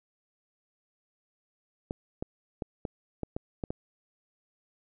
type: clicks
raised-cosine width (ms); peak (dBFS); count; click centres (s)
2; -19; 8; 1.909 / 2.225 / 2.622 / 2.852 / 3.233 / 3.365 / 3.638 / 3.705
effects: none